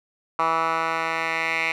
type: tone with band-pass filter sweep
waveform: 10% pulse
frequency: 163.3 Hz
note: E3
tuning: 16 cents flat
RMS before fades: -24 dBFS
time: 0.39-1.72 s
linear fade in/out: 2 ms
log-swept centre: 1200 to 2200 Hz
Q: 3.9
effects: none

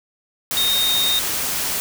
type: tone in noise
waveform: sine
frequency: 3702 Hz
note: A#7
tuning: 13 cents flat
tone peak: -17 dBFS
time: 0.57-1.19 s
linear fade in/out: 0 ms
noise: white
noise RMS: -23 dBFS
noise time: 0.51-1.8 s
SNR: +3 dB
effects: none

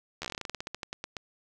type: slowing click train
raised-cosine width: 0.2 ms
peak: -18 dBFS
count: 20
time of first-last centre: 0.22-1.168 s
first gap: 12 ms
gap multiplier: 1.14
effects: none

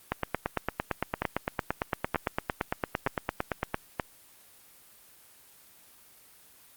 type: two click trains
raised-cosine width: 0.5 ms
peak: -11 / -11 dBFS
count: 33 / 4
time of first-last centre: 0.12-3.744 / 1.22-3.998 s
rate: 8.83 / 1.08 Hz
effects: white hiss -56 dBFS RMS until 6.76 s + Opus 24 kbps

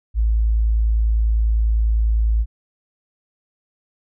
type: tone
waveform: sine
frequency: 55 Hz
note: A1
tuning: in tune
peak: -14 dBFS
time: 0.14-2.46 s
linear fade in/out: 50 ms
effects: none

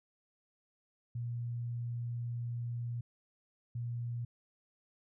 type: tone bursts at uneven times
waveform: sine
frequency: 119.1 Hz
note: A#2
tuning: 38 cents sharp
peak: -35 dBFS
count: 2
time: 1.15-3.01 / 3.75-4.25 s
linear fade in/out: 5 ms
effects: none

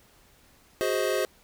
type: chord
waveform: square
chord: Ab dominant seventh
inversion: third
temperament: equal with one note detuned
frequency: 370 / 415.3 / 523.3 / 630.2 Hz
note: Gb4 / Ab4 / C5 / Eb5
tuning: 0 / 0 / 0 / +22 cents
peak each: -31 / -31 / -30 / -31 dBFS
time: 0.81-1.25 s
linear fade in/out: 0 ms
effects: pink hiss -59 dBFS RMS until 1.43 s

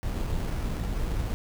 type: noise with sample-and-hold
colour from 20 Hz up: brown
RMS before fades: -29 dBFS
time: 0.03-1.34 s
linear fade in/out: 0 ms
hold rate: 3675 Hz
effects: none

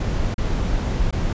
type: noise with dropouts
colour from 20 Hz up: brown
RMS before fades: -21 dBFS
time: 0-1.33 s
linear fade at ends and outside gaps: 5 ms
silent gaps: 0.343-0.38 / 1.11-1.126 s
effects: resampled to 16000 Hz

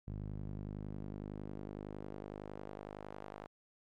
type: tone with band-pass filter sweep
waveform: sawtooth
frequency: 50.9 Hz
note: G#1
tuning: 34 cents flat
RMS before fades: -45 dBFS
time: 0.07-3.47 s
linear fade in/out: 10 ms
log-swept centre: 130 to 810 Hz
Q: 0.96
effects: MP3 64 kbps

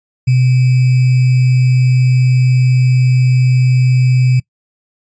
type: tone with sample-and-hold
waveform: sine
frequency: 127.1 Hz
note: C3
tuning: 50 cents flat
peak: -7 dBFS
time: 0.27-4.4 s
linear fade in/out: 10 ms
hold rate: 2450 Hz
effects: noise-tail reverb RT60 0.1 s tail -24 dB re dry + resampled to 16000 Hz

